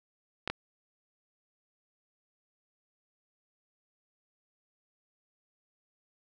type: clicks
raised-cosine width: 0.3 ms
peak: -16 dBFS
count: 2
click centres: 0.476 / 0.5 s
effects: none